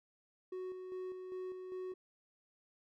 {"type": "tone with tremolo", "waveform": "triangle", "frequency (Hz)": 370, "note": "F#4", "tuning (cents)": 0, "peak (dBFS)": -38, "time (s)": [0.52, 1.94], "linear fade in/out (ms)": 5, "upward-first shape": "square", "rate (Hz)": 2.5, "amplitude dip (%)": 40, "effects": []}